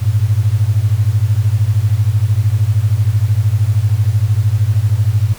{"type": "beating tone pair", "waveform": "sine", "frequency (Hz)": [99, 112], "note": ["G2", "A2"], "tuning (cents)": [18, 31], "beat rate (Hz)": 13, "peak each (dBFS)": -13, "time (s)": [0.01, 5.34], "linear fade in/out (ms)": 20, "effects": ["pink hiss -36 dBFS RMS until 5.38 s"]}